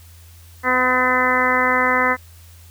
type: harmonic tone with a mistuned harmonic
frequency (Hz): 253.8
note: B3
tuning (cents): +47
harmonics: 1 / 2 / 3 / 4 / 5 / 6 / 7 / 8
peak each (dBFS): -26 / -23 / -27 / -21 / -22 / -25 / -22 / -21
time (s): 0.63-2.17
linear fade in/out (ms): 50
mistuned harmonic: 3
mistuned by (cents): -15
effects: added 84 Hz sine -42 dBFS peak until 2.7 s + white hiss -50 dBFS RMS until 2.7 s